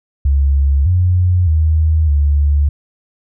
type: tone with pitch steps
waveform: sine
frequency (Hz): 69.5 / 89.9 / 78.8 / 72.3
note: C#2 / F#2 / D#2 / D2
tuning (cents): +5 / -49 / +23 / -27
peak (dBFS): -9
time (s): 0.25-2.69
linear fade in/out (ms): 5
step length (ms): 610
effects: none